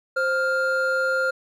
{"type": "tone pair together", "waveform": "triangle", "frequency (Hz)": [524.8, 1400], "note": ["C5", "F6"], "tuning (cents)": [5, 4], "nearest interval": "octave + perfect fourth", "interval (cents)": 1699, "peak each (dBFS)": [-22, -20], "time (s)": [0.16, 1.31], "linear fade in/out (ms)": 10, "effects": []}